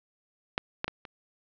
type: clicks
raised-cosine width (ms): 0.3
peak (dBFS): -10 / -12 / -16 / -26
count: 4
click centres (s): 0.579 / 0.844 / 0.88 / 1.052
effects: low-pass 5000 Hz 12 dB/octave